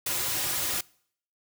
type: noise with comb filter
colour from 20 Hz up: white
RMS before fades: -29 dBFS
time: 0.06-0.81 s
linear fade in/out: 5 ms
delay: 4.5 ms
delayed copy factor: -0.6
effects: noise-tail reverb RT60 0.6 s tail -24 dB re dry